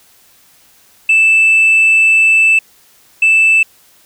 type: tone pair in turn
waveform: sine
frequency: 2640 / 2640 Hz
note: E7 / E7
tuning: +2 / +2 cents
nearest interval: unison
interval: 0 cents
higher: neither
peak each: -4 dBFS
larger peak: neither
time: 1.09-2.59 / 3.22-3.63 s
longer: first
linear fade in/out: 5 ms
effects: tanh soft clip ceiling -4 dBFS + white hiss -48 dBFS RMS until 4.05 s